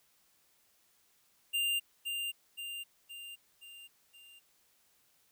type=tone with echo; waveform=square; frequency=2794 Hz; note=F7; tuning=in tune; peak=-30 dBFS; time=1.53-1.8 s; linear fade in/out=20 ms; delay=520 ms; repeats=5; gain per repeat=-5 dB; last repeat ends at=4.4 s; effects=white hiss -70 dBFS RMS until 5.31 s